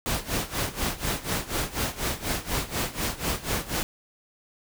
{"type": "noise with tremolo", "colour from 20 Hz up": "pink", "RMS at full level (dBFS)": -26, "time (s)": [0.06, 3.83], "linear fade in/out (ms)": 0, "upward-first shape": "sine", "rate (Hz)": 4.1, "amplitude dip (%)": 85, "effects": []}